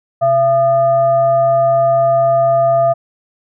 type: tone with frequency modulation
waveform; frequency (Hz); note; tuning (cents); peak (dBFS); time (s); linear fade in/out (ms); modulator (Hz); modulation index
sine; 676; E5; +43; -9; 0.21-2.94; 20; 546; 0.38
effects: none